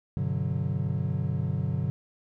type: chord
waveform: triangle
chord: G major seventh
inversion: none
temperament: equal with one note detuned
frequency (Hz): 98 / 126.5 / 146.83 / 185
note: G2 / B2 / D3 / F#3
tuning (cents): 0 / +42 / 0 / 0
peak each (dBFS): -30 / -29 / -28 / -32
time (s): 0.17-1.9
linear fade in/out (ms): 0
effects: none